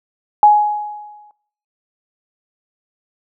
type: tone with exponential decay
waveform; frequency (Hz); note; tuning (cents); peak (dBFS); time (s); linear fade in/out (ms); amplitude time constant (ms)
sine; 837; G#5; +13; -3; 0.43-1.31; 1; 190
effects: noise-tail reverb RT60 0.6 s tail -21 dB re dry